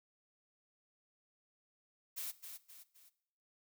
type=noise with echo; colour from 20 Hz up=blue; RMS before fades=-42 dBFS; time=2.16-2.32 s; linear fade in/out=20 ms; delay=260 ms; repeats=3; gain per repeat=-7 dB; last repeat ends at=3.1 s; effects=noise-tail reverb RT60 0.7 s tail -18 dB re dry